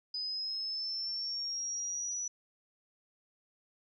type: linear sweep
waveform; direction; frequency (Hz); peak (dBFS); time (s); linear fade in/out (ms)
sine; up; 4978 to 5920; -34; 0.14-2.28; 5
effects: none